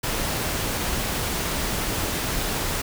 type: noise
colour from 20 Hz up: pink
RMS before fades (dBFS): -26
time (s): 0.03-2.82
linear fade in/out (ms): 10
effects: none